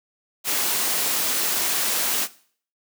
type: noise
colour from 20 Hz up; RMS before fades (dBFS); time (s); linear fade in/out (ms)
white; -23; 0.44-2.28; 50
effects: noise-tail reverb RT60 0.5 s tail -18 dB re dry + high-pass 200 Hz 12 dB/octave